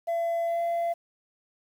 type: tone with pitch glide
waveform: sine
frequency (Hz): 675 to 681.7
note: E5 to F5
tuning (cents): +41 to -42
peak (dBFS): -22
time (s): 0.07-0.94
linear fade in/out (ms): 20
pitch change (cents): +17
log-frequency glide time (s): 0.47-0.61
effects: tanh soft clip ceiling -24 dBFS + 9-bit